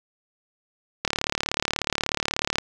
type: click train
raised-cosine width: 0.2 ms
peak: -5 dBFS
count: 57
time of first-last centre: 1.05-2.584 s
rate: 36.5 Hz
effects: none